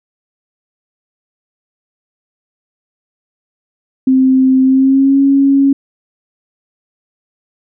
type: tone with pitch glide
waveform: sine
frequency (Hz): 261.6 to 275.6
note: C4 to C#4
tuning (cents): 0 to -10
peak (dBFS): -6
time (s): 4.07-5.73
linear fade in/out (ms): 5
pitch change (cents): +90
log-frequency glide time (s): 4.63-5.2
effects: none